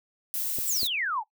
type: noise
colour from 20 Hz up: violet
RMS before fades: -30 dBFS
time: 0.34-0.87 s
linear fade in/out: 0 ms
type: clicks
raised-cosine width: 2 ms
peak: -25 dBFS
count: 2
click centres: 0.586 / 0.831 s
type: exponential sweep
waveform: sine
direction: down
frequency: 8870 to 791 Hz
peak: -26 dBFS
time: 0.65-1.24 s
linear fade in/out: 50 ms
effects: noise-tail reverb RT60 0.1 s tail -17 dB re dry